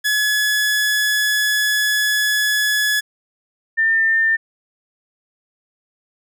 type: tone pair in turn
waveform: sawtooth / sine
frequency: 1700 / 1801.1 Hz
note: G#6 / A6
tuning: +40 / +40 cents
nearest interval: minor second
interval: 100 cents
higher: second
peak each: -12 / -13 dBFS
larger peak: first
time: 0.04-3.01 / 3.77-4.37 s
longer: first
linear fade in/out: 20 ms
effects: none